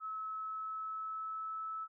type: tone with pitch glide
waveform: sine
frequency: 1294 to 1306 Hz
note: E6 to E6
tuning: -32 to -17 cents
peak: -38 dBFS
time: 0-1.88 s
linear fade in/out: 50 ms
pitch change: +15 cents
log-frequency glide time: 0.27-1.68 s
effects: none